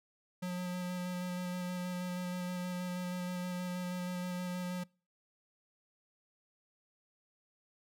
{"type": "tone with vibrato", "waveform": "square", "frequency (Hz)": 180, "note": "F#3", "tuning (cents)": -47, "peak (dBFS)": -36, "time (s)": [0.42, 4.84], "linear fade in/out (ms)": 10, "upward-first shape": "square", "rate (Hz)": 6.3, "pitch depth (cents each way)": 10, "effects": ["noise-tail reverb RT60 0.4 s tail -26 dB re dry"]}